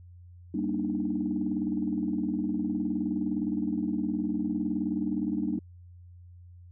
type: chord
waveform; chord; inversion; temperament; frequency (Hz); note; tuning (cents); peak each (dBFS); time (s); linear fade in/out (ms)
sine; Eb major seventh; first; just; 194.45 / 233.3 / 291.7 / 311.1; G3 / Bb3 / D4 / Eb4; -14 / +2 / -12 / 0; -32; 0.54-5.59; 5
effects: tanh soft clip ceiling -17 dBFS + added 88 Hz sine -47 dBFS peak until 6.71 s